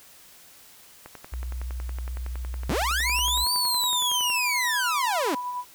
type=click train; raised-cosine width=0.5 ms; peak=-25 dBFS; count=36; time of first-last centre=1.06-4.301 s; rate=10.8 Hz
type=tone with vibrato; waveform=sine; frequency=61.7 Hz; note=B1; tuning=1 cent flat; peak=-29 dBFS; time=1.32-3.45 s; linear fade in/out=10 ms; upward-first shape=square; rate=14 Hz; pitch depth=14 cents each way
type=linear two-way sweep; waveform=sawtooth; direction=up then down; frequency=83.4 to 4650 to 242.2 Hz; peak=-20 dBFS; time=2.69-5.35 s; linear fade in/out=5 ms; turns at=3.53 s
type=tone with tremolo; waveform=sine; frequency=987.8 Hz; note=B5; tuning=in tune; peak=-27 dBFS; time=3.03-5.65 s; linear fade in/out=50 ms; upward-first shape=sine; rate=9.9 Hz; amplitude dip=35%
effects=white hiss -51 dBFS RMS until 5.74 s